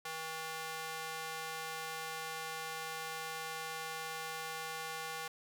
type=tone with high-pass filter; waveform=square; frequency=160.1 Hz; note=D#3; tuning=50 cents sharp; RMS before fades=-42 dBFS; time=0.05-5.28 s; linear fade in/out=5 ms; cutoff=880 Hz; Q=0.84; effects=none